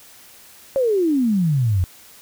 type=exponential sweep; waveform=sine; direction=down; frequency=557 to 85.7 Hz; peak=-15 dBFS; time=0.76-1.84 s; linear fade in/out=0 ms; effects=white hiss -46 dBFS RMS until 2.21 s